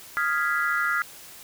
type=chord; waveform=sine; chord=F half-diminished seventh; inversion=third; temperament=equal; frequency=1244.5 / 1396.9 / 1661.2 / 1975.5 Hz; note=Eb6 / F6 / Ab6 / Cb7; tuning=0 / 0 / 0 / 0 cents; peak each=-29 / -25 / -28 / -30 dBFS; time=0.17-1.02 s; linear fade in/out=0 ms; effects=white hiss -45 dBFS RMS until 1.43 s